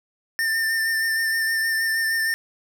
square tone with vibrato, 1798 Hz, A6, 37 cents sharp, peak -21 dBFS, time 0.39-2.34 s, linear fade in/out 0 ms, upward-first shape sine, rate 6.4 Hz, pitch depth 22 cents each way, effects none

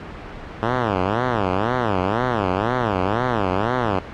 5% pulse tone with vibrato, 107.8 Hz, A2, 35 cents flat, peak -7 dBFS, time 0.63-3.99 s, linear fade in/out 0 ms, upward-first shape sine, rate 2 Hz, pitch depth 290 cents each way, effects pink hiss -34 dBFS RMS until 4.13 s + low-pass 2000 Hz 12 dB/octave

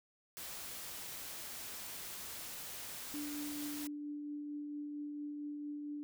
white noise, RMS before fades -46 dBFS, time 0.37-3.87 s, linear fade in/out 0 ms
sine tone with tremolo, 293.7 Hz, D4, in tune, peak -39 dBFS, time 3.14-6.03 s, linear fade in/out 0 ms, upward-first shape triangle, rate 4.4 Hz, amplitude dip 25%
effects none

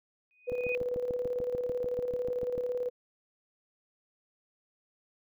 sine tone with exponential growth, 2492 Hz, D#7, 2 cents sharp, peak -29 dBFS, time 0.31-0.75 s, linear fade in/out 0 ms, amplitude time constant 95 ms
sine tone with tremolo, 493.9 Hz, B4, in tune, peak -28 dBFS, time 0.47-2.9 s, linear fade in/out 20 ms, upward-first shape square, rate 18 Hz, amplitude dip 45%
click train, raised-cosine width 2 ms, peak -26 dBFS, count 15, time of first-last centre 0.52-2.579 s, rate 6.8 Hz
effects none

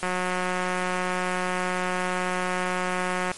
click train, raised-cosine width 0.5 ms, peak -12 dBFS, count 599, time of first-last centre 0.03-3.316 s, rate 182 Hz, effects white hiss -40 dBFS RMS until 3.37 s + MP3 48 kbps

